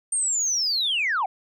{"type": "linear sweep", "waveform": "sine", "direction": "down", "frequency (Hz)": [8860, 700], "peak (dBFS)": -20, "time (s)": [0.12, 1.26], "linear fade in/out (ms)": 5, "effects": ["tanh soft clip ceiling -17 dBFS"]}